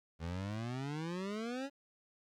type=exponential sweep; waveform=25% pulse; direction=up; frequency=79.8 to 284.5 Hz; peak=-34 dBFS; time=0.19-1.7 s; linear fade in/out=50 ms; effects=low-pass 6000 Hz 12 dB/octave + 12-bit